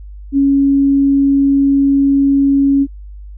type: tone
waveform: sine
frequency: 277.2 Hz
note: C#4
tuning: in tune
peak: -8 dBFS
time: 0.32-2.87 s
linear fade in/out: 50 ms
effects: added 50 Hz sine -29 dBFS peak until 3.37 s

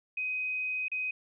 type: tone with dropouts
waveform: sine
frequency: 2513 Hz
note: D#7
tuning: 17 cents sharp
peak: -30 dBFS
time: 0.17-1.11 s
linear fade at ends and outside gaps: 5 ms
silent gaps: 0.883-0.916 s
effects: none

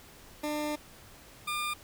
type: tone pair in turn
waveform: 20% pulse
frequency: 299.4 / 1203.5 Hz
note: D4 / D6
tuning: +33 / +42 cents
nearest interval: 2 octaves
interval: 2409 cents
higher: second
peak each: -26 dBFS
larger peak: neither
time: 0.43-0.76 / 1.47-1.74 s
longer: first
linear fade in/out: 10 ms
effects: pink hiss -53 dBFS RMS until 1.83 s

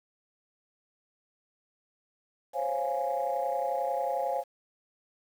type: chord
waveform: sine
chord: Db major seventh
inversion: third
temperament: equal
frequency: 523.3 / 554.4 / 698.5 / 830.6 Hz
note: C5 / Db5 / F5 / Ab5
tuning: 0 / 0 / 0 / 0 cents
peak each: -33 / -33 / -32 / -32 dBFS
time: 2.53-4.44 s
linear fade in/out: 50 ms
effects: tanh soft clip ceiling -19 dBFS + 9-bit

